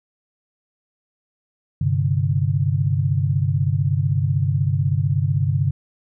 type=chord; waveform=sine; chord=G suspended fourth; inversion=none; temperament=equal; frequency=98 / 130.81 / 146.83 Hz; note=G2 / C3 / D3; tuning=0 / 0 / 0 cents; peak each=-21 dBFS; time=1.81-5.71 s; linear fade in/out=5 ms; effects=none